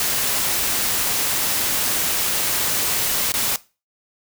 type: noise with dropouts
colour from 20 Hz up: white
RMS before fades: -21 dBFS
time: 0-3.56 s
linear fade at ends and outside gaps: 1 ms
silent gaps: 3.32-3.339 s
effects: noise-tail reverb RT60 0.3 s tail -19 dB re dry

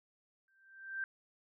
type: tone with exponential growth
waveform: sine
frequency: 1568 Hz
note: G6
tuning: in tune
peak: -33 dBFS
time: 0.48-1.04 s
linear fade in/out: 1 ms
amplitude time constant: 120 ms
effects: none

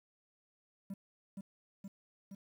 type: tone with echo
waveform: triangle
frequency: 196 Hz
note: G3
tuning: in tune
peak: -37 dBFS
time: 0.9-0.94 s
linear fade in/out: 5 ms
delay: 470 ms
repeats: 3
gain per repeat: -2 dB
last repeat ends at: 2.35 s
effects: 11-bit

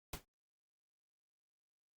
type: noise with exponential decay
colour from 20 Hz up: pink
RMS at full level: -38 dBFS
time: 0.13-0.25 s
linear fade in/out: 5 ms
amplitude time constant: 24 ms
effects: Opus 48 kbps

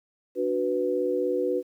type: chord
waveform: sine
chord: B minor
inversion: first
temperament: equal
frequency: 293.7 / 370 / 493.9 Hz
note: D4 / F#4 / B4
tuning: 0 / 0 / 0 cents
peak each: -31 / -27 / -26 dBFS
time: 0.35-1.63 s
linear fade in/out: 50 ms
effects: 10-bit

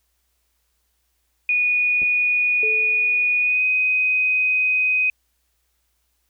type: tone with pitch glide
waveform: sine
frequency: 2463 to 2508 Hz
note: D#7 to D#7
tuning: -18 to +13 cents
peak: -16 dBFS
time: 1.49-5.1 s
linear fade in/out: 2 ms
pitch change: +31 cents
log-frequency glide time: 3.4-3.64 s
type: clicks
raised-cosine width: 2 ms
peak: -26 dBFS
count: 2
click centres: 2.019 / 2.03 s
type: tone with exponential decay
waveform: sine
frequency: 435.9 Hz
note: A4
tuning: 16 cents flat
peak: -25 dBFS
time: 2.63-3.51 s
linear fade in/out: 1 ms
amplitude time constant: 190 ms
effects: added 59 Hz sine -70 dBFS peak until 6.29 s + white hiss -70 dBFS RMS until 6.29 s

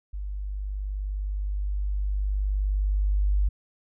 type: tone with level ramp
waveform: sine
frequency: 49.7 Hz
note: G1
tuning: 25 cents sharp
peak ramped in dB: -30 to -19 dBFS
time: 0.13-3.49 s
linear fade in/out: 10 ms
effects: none

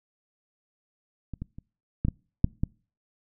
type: clicks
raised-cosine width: 5 ms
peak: -23 / -21 / -29 / -12 / -13 / -6 / -12 dBFS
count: 7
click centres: 1.337 / 1.42 / 1.585 / 2.05 / 2.084 / 2.444 / 2.635 s
effects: noise-tail reverb RT60 0.4 s tail -26 dB re dry

